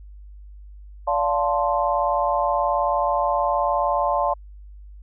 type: chord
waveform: sine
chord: D minor seventh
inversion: none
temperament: equal with one note detuned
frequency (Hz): 579.6 / 698.5 / 880 / 1046.5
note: D5 / F5 / A5 / C6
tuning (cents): -23 / 0 / 0 / 0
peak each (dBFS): -24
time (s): 1.07-4.34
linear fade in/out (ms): 10
effects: added 50 Hz sine -39 dBFS peak until 5.02 s